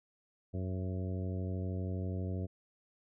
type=harmonic tone with a mistuned harmonic; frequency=92.5 Hz; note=F#2; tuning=in tune; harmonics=1 / 2 / 3 / 4 / 5 / 6 / 7; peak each=-35 / -41 / -45 / -47 / -49 / -51 / -52 dBFS; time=0.53-2.47 s; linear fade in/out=20 ms; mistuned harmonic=7; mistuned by=+36 cents; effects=none